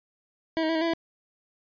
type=tone with pitch steps; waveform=25% pulse; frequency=324.7 / 316.1 / 327.3 / 317.4 / 334.3 / 330.2 Hz; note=E4 / D#4 / E4 / D#4 / E4 / E4; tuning=-26 / +27 / -12 / +35 / +24 / +3 cents; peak=-20 dBFS; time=0.57-0.936 s; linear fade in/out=0 ms; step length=61 ms; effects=resampled to 11025 Hz